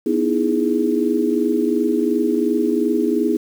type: chord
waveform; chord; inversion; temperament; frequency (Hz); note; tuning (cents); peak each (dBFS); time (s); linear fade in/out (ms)
sine; E major seventh; second; equal with one note detuned; 246.9 / 306.8 / 329.6 / 415.3; B3 / D#4 / E4 / G#4; 0 / -24 / 0 / 0; -21; 0.06-3.37; 5
effects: 7-bit